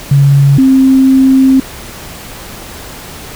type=tone pair in turn; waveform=sine; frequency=139.9 / 264.8 Hz; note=C#3 / C4; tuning=+16 / +21 cents; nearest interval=major seventh; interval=1105 cents; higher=second; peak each=-3 dBFS; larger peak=neither; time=0.11-0.58 / 0.58-1.6 s; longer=second; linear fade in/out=5 ms; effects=pink hiss -28 dBFS RMS until 3.35 s